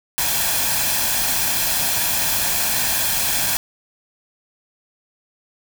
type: noise with comb filter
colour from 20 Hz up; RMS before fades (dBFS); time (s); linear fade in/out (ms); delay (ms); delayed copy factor
white; -20; 0.18-3.57; 0; 1.2; +0.55
effects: none